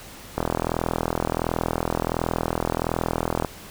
click train, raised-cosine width 1 ms, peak -8 dBFS, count 128, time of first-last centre 0.38-3.448 s, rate 41.4 Hz, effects pink hiss -42 dBFS RMS until 3.7 s

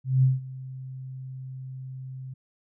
sine tone with ADSR envelope, 130.81 Hz, C3, in tune, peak -15 dBFS, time 0.04-2.34 s, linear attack 190 ms, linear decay 170 ms, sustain -20 dB, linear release 9 ms, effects none

